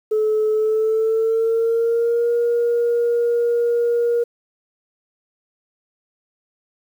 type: tone with pitch glide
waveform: sine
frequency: 431.4 to 473.2 Hz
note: A4 to A#4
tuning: -34 to +26 cents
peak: -14 dBFS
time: 0.11-4.24 s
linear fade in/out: 10 ms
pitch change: +160 cents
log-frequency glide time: 0.52-2.31 s
effects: tanh soft clip ceiling -12 dBFS + 8-bit